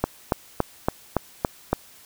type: click train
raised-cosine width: 1 ms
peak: -5 dBFS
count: 7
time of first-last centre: 0.04-1.73 s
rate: 3.55 Hz
effects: white hiss -50 dBFS RMS until 2.05 s